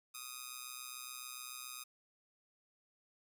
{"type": "tone with amplitude modulation", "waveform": "5% pulse", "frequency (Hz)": 1244.5, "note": "D#6", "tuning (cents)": 0, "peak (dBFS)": -30, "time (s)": [0.14, 1.84], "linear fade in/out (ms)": 10, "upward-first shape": "sine", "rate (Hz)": 127, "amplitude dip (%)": 75, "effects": []}